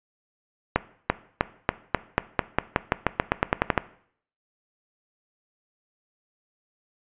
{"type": "accelerating click train", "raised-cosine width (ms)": 0.5, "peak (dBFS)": -3, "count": 18, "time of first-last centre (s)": [0.76, 3.778], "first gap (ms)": 340, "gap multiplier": 0.91, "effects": ["noise-tail reverb RT60 0.6 s tail -17 dB re dry", "resampled to 8000 Hz"]}